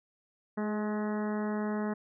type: harmonic tone with a mistuned harmonic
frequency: 211.6 Hz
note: G#3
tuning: 33 cents sharp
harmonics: 1 / 2 / 3 / 4 / 5 / 6 / 7 / 8 / 9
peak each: -31 / -37 / -41 / -43 / -45 / -47 / -48 / -49 / -50 dBFS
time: 0.57-1.94 s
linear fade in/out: 10 ms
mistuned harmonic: 2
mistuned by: -16 cents
effects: none